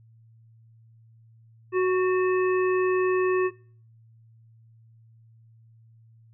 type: harmonic tone with a mistuned harmonic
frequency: 370 Hz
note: F#4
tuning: in tune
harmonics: 1 / 3 / 5 / 7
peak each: -20 / -30 / -34 / -37 dBFS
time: 1.72-3.51 s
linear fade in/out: 50 ms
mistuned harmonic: 5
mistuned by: -36 cents
effects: noise-tail reverb RT60 0.5 s tail -23 dB re dry + added 113 Hz sine -52 dBFS peak until 6.33 s